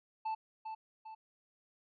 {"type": "tone with echo", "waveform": "triangle", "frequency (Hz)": 880, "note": "A5", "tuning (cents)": 0, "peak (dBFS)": -32, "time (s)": [0.25, 0.35], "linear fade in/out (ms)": 10, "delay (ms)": 400, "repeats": 2, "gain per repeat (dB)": -6, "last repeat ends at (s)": 1.15, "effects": ["resampled to 11025 Hz"]}